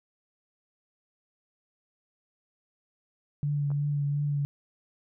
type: tone with vibrato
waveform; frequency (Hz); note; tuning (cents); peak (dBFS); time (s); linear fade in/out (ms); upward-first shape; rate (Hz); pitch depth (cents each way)
sine; 144.4; D3; -29; -25; 3.43-4.45; 0; triangle; 2.8; 25
type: clicks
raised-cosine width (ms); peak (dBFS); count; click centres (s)
1; -33; 2; 3.704 / 3.716
effects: none